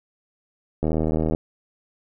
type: click train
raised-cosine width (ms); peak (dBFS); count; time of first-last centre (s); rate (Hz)
2; -10; 42; 0.83-1.349; 79
effects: none